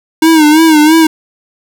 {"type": "tone with vibrato", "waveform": "square", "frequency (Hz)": 312.6, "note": "D#4", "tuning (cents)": 8, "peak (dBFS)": -4, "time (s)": [0.22, 1.07], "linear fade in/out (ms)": 5, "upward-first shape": "sine", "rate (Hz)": 3, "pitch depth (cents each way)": 79, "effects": []}